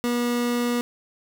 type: tone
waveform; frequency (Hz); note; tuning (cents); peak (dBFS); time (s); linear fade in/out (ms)
30% pulse; 241.1; B3; -41; -19; 0.04-0.81; 0
effects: none